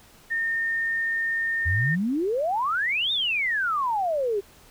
sine tone, 1824 Hz, A#6, 38 cents flat, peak -23 dBFS, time 0.3-1.96 s, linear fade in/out 20 ms
sine exponential two-way sweep, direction up then down, 77.78 to 3732 to 383.7 Hz, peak -22 dBFS, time 1.65-4.41 s, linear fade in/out 20 ms, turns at 3.12 s
effects pink hiss -53 dBFS RMS until 4.7 s

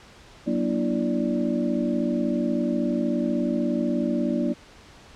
sine tone cluster, 185.1 / 237.6 / 294 / 334 / 585 Hz, F#3 / A#3 / D4 / E4 / D5, +1 / +33 / +2 / +23 / -7 cents, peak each -30 / -25 / -28 / -29 / -31 dBFS, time 0.46-4.54 s, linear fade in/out 20 ms, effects pink hiss -49 dBFS RMS until 5.15 s + low-pass 6000 Hz 12 dB/octave

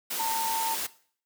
sine tone in noise, 903 Hz, A5, 45 cents sharp, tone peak -27 dBFS, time 0.19-0.75 s, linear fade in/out 10 ms, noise white, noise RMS -32 dBFS, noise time 0.1-0.87 s, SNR +2 dB, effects noise-tail reverb RT60 0.5 s tail -18 dB re dry + high-pass 200 Hz 12 dB/octave

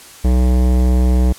sine tone with hard clipping, 62.4 Hz, B1, 19 cents sharp, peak -12 dBFS, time 0.24-1.33 s, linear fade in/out 10 ms, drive 17 dB, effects white hiss -39 dBFS RMS until 1.38 s + low-pass 12000 Hz 12 dB/octave

